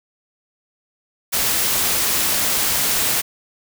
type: noise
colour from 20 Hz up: white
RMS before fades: -19 dBFS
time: 1.32-3.22 s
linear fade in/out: 20 ms
effects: none